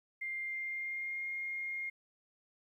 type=tone with pitch glide; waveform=sine; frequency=2100 to 2131 Hz; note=C7 to C7; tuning=+6 to +31 cents; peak=-36 dBFS; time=0.21-1.9 s; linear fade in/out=10 ms; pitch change=+25 cents; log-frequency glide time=0.47-1.27 s; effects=12-bit